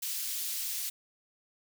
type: high-pass noise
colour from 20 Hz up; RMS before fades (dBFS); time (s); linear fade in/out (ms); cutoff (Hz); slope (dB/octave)
white; -35; 0.02-0.9; 10; 3100; 12
effects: none